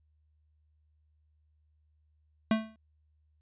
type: tone with exponential decay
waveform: square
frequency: 220 Hz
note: A3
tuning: in tune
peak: -21 dBFS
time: 2.51-2.76 s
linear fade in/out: 2 ms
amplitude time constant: 54 ms
effects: added 76 Hz sine -66 dBFS peak until 3.41 s + resampled to 8000 Hz